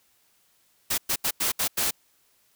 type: noise bursts at uneven times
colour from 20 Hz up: white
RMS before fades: -25 dBFS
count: 6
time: 0.9-0.98 / 1.09-1.16 / 1.24-1.31 / 1.4-1.52 / 1.59-1.68 / 1.77-1.91 s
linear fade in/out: 10 ms
effects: white hiss -65 dBFS RMS until 2.55 s